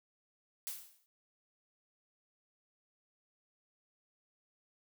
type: noise with exponential decay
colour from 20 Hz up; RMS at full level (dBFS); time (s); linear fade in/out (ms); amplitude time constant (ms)
blue; -38; 0.67-1.06; 0; 83
effects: none